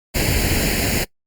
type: noise with comb filter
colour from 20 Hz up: pink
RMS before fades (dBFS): -19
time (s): 0.14-1.05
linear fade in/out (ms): 20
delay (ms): 0.42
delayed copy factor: +0.75
effects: noise-tail reverb RT60 0.1 s tail -23 dB re dry + Opus 48 kbps